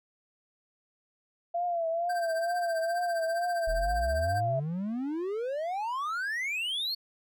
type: tone with vibrato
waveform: sine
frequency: 680 Hz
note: F5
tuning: 46 cents flat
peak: -27 dBFS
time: 1.54-4.6 s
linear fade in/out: 10 ms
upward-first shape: triangle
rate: 2.2 Hz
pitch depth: 83 cents each way
type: tone with tremolo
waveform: square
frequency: 1568 Hz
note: G6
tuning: in tune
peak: -34 dBFS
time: 2.09-4.41 s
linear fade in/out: 10 ms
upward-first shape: triangle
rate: 15 Hz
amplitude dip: 85%
type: exponential sweep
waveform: triangle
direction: up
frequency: 36.71 to 4435 Hz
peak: -28 dBFS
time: 3.67-6.95 s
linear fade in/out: 10 ms
effects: none